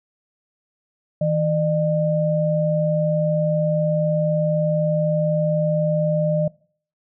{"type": "tone pair together", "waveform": "sine", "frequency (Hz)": [160.24, 604], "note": ["E3", "D5"], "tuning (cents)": [-49, 48], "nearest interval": "octave + major seventh", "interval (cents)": 2297, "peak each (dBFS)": -20, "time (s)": [1.21, 6.48], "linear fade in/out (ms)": 5, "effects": ["noise-tail reverb RT60 0.5 s tail -23 dB re dry"]}